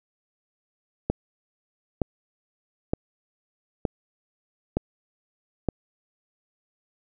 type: click train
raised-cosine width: 2 ms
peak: -9 dBFS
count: 6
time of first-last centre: 1.1-5.687 s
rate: 1.09 Hz
effects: none